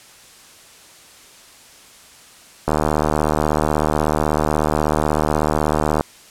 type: click train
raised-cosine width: 1 ms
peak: -3 dBFS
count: 255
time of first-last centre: 2.68-6.009 s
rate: 76.3 Hz
effects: white hiss -45 dBFS RMS until 6.3 s + low-pass 10000 Hz 12 dB/octave